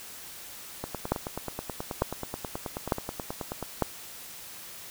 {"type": "two click trains", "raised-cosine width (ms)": 1, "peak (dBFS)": [-18, -9], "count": [27, 4], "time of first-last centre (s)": [[0.84, 3.627], [1.12, 3.823]], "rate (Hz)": [9.33, 1.11], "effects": ["white hiss -44 dBFS RMS until 4.9 s"]}